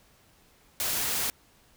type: noise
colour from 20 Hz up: white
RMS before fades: -29 dBFS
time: 0.8-1.3 s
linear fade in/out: 0 ms
effects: pink hiss -61 dBFS RMS until 1.76 s